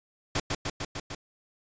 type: noise with echo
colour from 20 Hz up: pink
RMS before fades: -27 dBFS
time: 0.35-0.4 s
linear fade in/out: 5 ms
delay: 150 ms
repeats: 5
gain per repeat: -2 dB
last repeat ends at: 1.15 s
effects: resampled to 16000 Hz